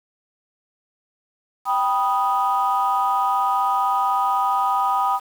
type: chord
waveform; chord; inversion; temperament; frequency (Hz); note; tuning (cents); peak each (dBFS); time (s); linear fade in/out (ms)
sine; G augmented; none; equal with one note detuned; 784 / 980.4 / 1244.5; G5 / B5 / D#6; 0 / -13 / 0; -21; 1.65-5.2; 50
effects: tanh soft clip ceiling -10 dBFS + 7-bit